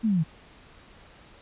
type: linear sweep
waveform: sine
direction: down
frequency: 233.8 to 147.9 Hz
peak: -20 dBFS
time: 0.03-0.24 s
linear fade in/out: 20 ms
effects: pink hiss -52 dBFS RMS until 1.41 s + resampled to 8000 Hz